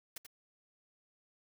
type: noise with echo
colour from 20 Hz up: white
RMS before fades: -43 dBFS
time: 0.16-0.18 s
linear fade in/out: 5 ms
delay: 86 ms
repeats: 1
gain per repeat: -7 dB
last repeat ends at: 0.266 s
effects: none